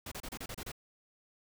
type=noise bursts; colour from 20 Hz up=pink; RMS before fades=-42 dBFS; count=8; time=0.06-0.718 s; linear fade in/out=5 ms; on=56 ms; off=30 ms; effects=none